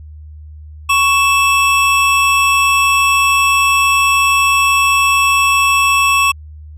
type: tone pair together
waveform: square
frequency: 1108.7 / 2637 Hz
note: C#6 / E7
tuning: 0 / 0 cents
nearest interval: octave + minor third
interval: 1500 cents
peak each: -13 dBFS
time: 0.89-6.32 s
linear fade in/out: 10 ms
effects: added 76 Hz sine -31 dBFS peak until 6.77 s + low-pass 12000 Hz 12 dB/octave